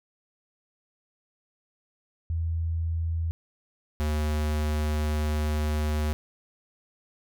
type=tone pair in turn; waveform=sine / square; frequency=82.41 / 75.79 Hz; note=E2 / D#2; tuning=0 / -45 cents; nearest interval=minor second; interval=145 cents; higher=first; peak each=-25 / -25 dBFS; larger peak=neither; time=2.3-3.31 / 4-6.13 s; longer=second; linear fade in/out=0 ms; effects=none